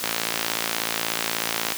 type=click train; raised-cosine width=0.2 ms; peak=-5 dBFS; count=96; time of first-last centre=0.04-1.721 s; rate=56.5 Hz; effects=white hiss -31 dBFS RMS until 1.77 s + high-pass 150 Hz 12 dB/octave